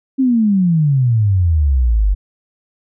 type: exponential sweep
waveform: sine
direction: down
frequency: 272.8 to 46.38 Hz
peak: -10 dBFS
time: 0.18-2.15 s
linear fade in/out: 20 ms
effects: none